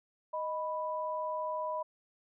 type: tone pair together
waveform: sine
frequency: 622.3 / 987.8 Hz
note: D#5 / B5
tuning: 0 / 0 cents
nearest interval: minor sixth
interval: 800 cents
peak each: -36 / -35 dBFS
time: 0.33-1.83 s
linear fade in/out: 10 ms
effects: none